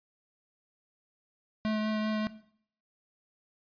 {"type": "tone with vibrato", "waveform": "square", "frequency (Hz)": 215.4, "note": "A3", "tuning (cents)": -37, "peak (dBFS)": -28, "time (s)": [1.65, 2.27], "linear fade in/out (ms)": 0, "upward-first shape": "triangle", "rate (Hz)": 5.1, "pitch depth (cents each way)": 11, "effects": ["noise-tail reverb RT60 0.6 s tail -17 dB re dry", "resampled to 11025 Hz"]}